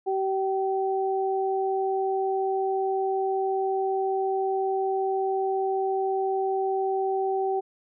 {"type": "tone pair together", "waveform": "sine", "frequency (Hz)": [384.3, 769.7], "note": ["G4", "G5"], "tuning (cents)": [-34, -32], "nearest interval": "octave", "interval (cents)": 1202, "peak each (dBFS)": [-25, -27], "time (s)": [0.06, 7.61], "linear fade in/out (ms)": 20, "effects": []}